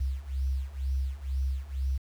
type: beating tone pair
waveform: sine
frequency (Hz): 65.41 / 67.51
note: C2 / C#2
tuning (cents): 0 / -45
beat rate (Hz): 2.1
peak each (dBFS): -32 / -30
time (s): 0-1.98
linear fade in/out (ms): 10
effects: 9-bit